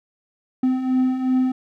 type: beating tone pair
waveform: triangle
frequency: 255.1 / 257.8 Hz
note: C4 / C4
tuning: -44 / -26 cents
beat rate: 2.7 Hz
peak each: -23 / -16 dBFS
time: 0.63-1.52 s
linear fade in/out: 5 ms
effects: none